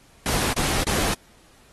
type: noise bursts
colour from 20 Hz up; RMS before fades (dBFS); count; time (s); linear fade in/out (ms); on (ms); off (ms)
pink; -24; 3; 0.26-1.138; 2; 270; 34
effects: pink hiss -55 dBFS RMS until 1.72 s + AAC 32 kbps